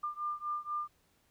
sine beating tone pair, 1197 / 1201.1 Hz, D6 / D6, +33 / +39 cents, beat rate 4.1 Hz, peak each -37 / -38 dBFS, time 0.03-0.88 s, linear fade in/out 10 ms, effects pink hiss -71 dBFS RMS until 1.3 s

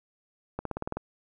accelerating click train, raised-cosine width 1 ms, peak -18 dBFS, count 8, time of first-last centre 0.59-0.97 s, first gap 63 ms, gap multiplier 0.95, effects none

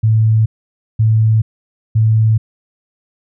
sine tone bursts, 110.3 Hz, A2, 5 cents sharp, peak -8 dBFS, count 3, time 0.03-2.38 s, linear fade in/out 10 ms, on 430 ms, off 530 ms, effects none

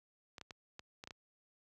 clicks, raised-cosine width 0.2 ms, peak -30 dBFS, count 7, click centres 0.382 / 0.413 / 0.508 / 0.794 / 1.039 / 1.074 / 1.108 s, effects high-pass 60 Hz 12 dB/octave

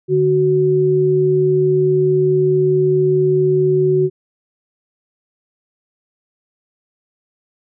sine tone pair together, 147.8 / 372.4 Hz, D3 / F#4, +11 / +11 cents, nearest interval octave + major third, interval 1600 cents, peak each -18 / -12 dBFS, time 0.08-4.1 s, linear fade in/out 50 ms, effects none

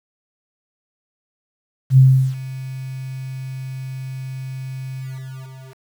sine tone with ADSR envelope, 131.6 Hz, C3, 10 cents sharp, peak -5 dBFS, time 1.9-5.87 s, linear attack 73 ms, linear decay 370 ms, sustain -21 dB, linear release 880 ms, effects 7-bit

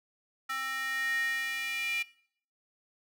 square tone with high-pass filter sweep, 265.3 Hz, C4, 24 cents sharp, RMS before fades -33 dBFS, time 0.49-2.03 s, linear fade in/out 10 ms, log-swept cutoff 1500 to 2400 Hz, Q 8.2, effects noise-tail reverb RT60 0.6 s tail -20 dB re dry

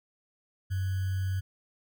sine tone with sample-and-hold, 94.5 Hz, F#2, 37 cents sharp, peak -27 dBFS, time 0.7-1.41 s, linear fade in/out 20 ms, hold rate 1575 Hz, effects none

